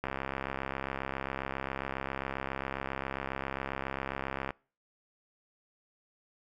click train, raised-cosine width 0.5 ms, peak -19 dBFS, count 302, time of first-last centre 0.04-4.506 s, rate 67.4 Hz, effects noise-tail reverb RT60 0.4 s tail -25 dB re dry

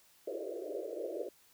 pink band-pass noise, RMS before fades -40 dBFS, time 0.27-1.29 s, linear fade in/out 5 ms, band 330 to 630 Hz, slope 96 dB/octave, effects white hiss -65 dBFS RMS until 1.53 s

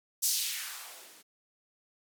violet noise with band-pass filter sweep, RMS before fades -35 dBFS, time 0.22-1.23 s, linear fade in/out 20 ms, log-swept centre 6900 to 210 Hz, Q 1.5, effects none

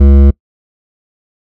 triangle tone with hard clipping, 69.3 Hz, C#2, in tune, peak -4 dBFS, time 0-0.31 s, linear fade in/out 10 ms, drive 16 dB, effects noise-tail reverb RT60 0.1 s tail -25 dB re dry

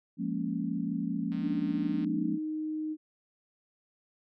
sine chord, Bb minor seventh, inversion second, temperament equal, 174.61 / 207.7 / 233.1 / 277.2 Hz, F3 / Ab3 / Bb3 / Db4, 0 / 0 / 0 / 0 cents, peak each -35 dBFS, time 0.17-2.39 s, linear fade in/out 50 ms
click train, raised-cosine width 0.3 ms, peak -36 dBFS, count 112, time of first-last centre 1.32-2.045 s, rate 153 Hz
sine tone with pitch glide, 293.7 to 310.1 Hz, D4 to D#4, 0 to -6 cents, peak -31 dBFS, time 1.4-2.97 s, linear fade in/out 50 ms, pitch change +94 cents, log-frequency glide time 1.69-2.36 s
effects none

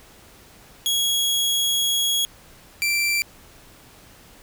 sawtooth tone pair in turn, 3322 / 2349 Hz, G#7 / D7, 0 / 0 cents, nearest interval tritone, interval 600 cents, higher first, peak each -16 dBFS, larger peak neither, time 0.86-2.25 / 2.82-3.22 s, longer first, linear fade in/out 0 ms, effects pink hiss -49 dBFS RMS until 4.42 s

